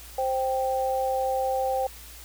sine tone pair together, 524 / 783.9 Hz, C5 / G5, +2 / 0 cents, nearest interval perfect fifth, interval 698 cents, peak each -26 dBFS, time 0.18-1.87 s, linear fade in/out 5 ms, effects added 58 Hz sine -46 dBFS peak until 2.24 s + white hiss -46 dBFS RMS until 2.24 s

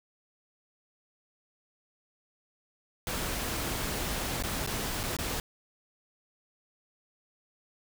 pink noise with dropouts, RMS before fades -33 dBFS, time 3.07-5.4 s, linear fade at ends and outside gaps 1 ms, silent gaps 4.425-4.436 / 4.664-4.673 / 5.032-5.036 / 5.167-5.187 s, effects none

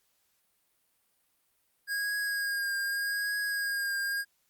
square tone with vibrato, 1632 Hz, G#6, 31 cents flat, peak -30 dBFS, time 1.87-4.25 s, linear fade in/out 50 ms, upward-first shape triangle, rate 0.83 Hz, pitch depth 29 cents each way, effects white hiss -73 dBFS RMS until 4.49 s + Opus 48 kbps

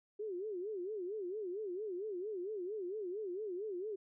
sine tone with vibrato, 392 Hz, G4, in tune, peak -38 dBFS, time 0.19-3.96 s, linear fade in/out 10 ms, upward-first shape sine, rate 4.4 Hz, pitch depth 200 cents each way, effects none

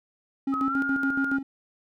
triangle tone with tremolo, 272 Hz, C#4, 33 cents flat, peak -21 dBFS, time 0.47-1.43 s, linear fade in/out 5 ms, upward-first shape square, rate 7.1 Hz, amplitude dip 65%
sine tone with pitch glide, 1276 to 1415.8 Hz, D#6 to F6, +43 to +23 cents, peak -26 dBFS, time 0.52-1.38 s, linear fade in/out 20 ms, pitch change +180 cents, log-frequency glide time 0.63-0.78 s
effects none

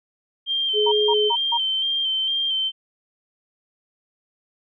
sine tone with vibrato, 3143 Hz, G7, 4 cents sharp, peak -20 dBFS, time 0.46-2.72 s, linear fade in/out 50 ms, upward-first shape square, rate 2.2 Hz, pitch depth 24 cents each way
sine tone, 421.6 Hz, G#4, 26 cents sharp, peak -18 dBFS, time 0.73-1.32 s, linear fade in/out 50 ms
sine tone bursts, 940 Hz, A#5, 14 cents sharp, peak -20 dBFS, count 4, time 0.86-1.576 s, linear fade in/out 10 ms, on 59 ms, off 160 ms
effects none

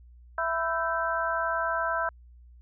harmonic tone with a mistuned harmonic, 331.3 Hz, E4, 9 cents sharp, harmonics 2 / 3 / 4 / 5, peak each -31 / -31 / -31 / -31 dBFS, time 0.38-2.09 s, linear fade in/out 2 ms, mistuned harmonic 5, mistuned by -110 cents, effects added 60 Hz sine -49 dBFS peak until 2.61 s

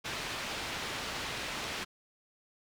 white low-pass noise, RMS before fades -38 dBFS, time 0.04-1.85 s, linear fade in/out 20 ms, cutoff 3500 Hz, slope 12 dB/octave, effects none

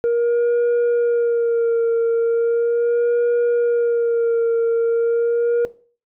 sine tone with vibrato, 469.2 Hz, A#4, 11 cents sharp, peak -12 dBFS, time 0.04-5.65 s, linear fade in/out 0 ms, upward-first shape sine, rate 0.38 Hz, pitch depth 29 cents each way, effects noise-tail reverb RT60 0.4 s tail -18 dB re dry + tanh soft clip ceiling -14 dBFS

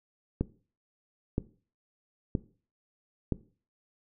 click train, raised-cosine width 3 ms, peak -14 dBFS, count 4, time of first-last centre 0.41-3.323 s, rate 1.03 Hz, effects noise-tail reverb RT60 0.4 s tail -18 dB re dry

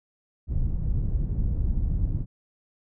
pink low-pass noise, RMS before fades -25 dBFS, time 0.47-2.26 s, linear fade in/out 50 ms, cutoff 110 Hz, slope 12 dB/octave, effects none

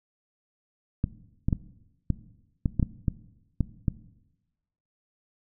clicks, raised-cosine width 5 ms, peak -11 dBFS, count 10, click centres 1.041 / 1.485 / 1.528 / 2.103 / 2.658 / 2.797 / 2.828 / 3.082 / 3.607 / 3.882 s, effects noise-tail reverb RT60 1.0 s tail -17 dB re dry

